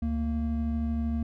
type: tone pair together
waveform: triangle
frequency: 72.38 / 230 Hz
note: D2 / A#3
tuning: -25 / -23 cents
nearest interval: octave + minor sixth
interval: 2002 cents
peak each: -27 dBFS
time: 0.02-1.23 s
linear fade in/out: 5 ms
effects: none